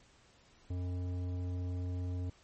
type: tone with tanh clipping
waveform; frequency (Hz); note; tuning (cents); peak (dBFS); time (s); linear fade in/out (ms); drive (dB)
sine; 90; F#2; -47; -36; 0.7-2.3; 5; 13
effects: pink hiss -64 dBFS RMS until 2.43 s + MP3 32 kbps